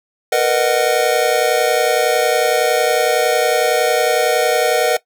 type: chord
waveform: square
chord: B major seventh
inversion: third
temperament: just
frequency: 463 / 493.9 / 617.4 / 740.8 Hz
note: A#4 / B4 / D#5 / F#5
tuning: -12 / 0 / -14 / +2 cents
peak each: -19 dBFS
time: 0.32-4.97 s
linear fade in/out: 5 ms
effects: noise-tail reverb RT60 0.1 s tail -18 dB re dry